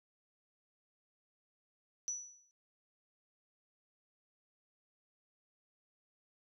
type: tone with exponential decay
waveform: sine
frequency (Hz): 5920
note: F#8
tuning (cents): 0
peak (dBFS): -33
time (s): 2.08-2.51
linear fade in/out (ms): 0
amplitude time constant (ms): 93
effects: none